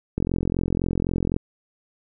click train, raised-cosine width 3 ms, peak -10 dBFS, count 53, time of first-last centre 0.18-1.365 s, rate 43.9 Hz, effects none

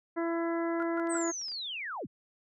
harmonic tone, 334.9 Hz, E4, 27 cents sharp, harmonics 1 / 2 / 3 / 4 / 5 / 6, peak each -30 / -36 / -40 / -42 / -44 / -46 dBFS, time 0.16-1.32 s, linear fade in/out 20 ms
sine tone bursts, 1400 Hz, F6, 4 cents sharp, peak -34 dBFS, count 3, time 0.8-1.172 s, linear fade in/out 0 ms, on 24 ms, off 150 ms
clicks, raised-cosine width 0.2 ms, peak -37 dBFS, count 7, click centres 1.072 / 1.184 / 1.214 / 1.277 / 1.415 / 1.484 / 1.519 s
sine linear sweep, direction down, 8372 to 65.8 Hz, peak -35 dBFS, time 1.09-2.07 s, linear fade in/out 20 ms
effects none

